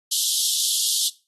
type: high-pass noise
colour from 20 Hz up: pink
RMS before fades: -22 dBFS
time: 0.11-1.09 s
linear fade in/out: 10 ms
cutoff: 3100 Hz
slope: 96 dB/octave
effects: noise-tail reverb RT60 0.3 s tail -19 dB re dry + AAC 32 kbps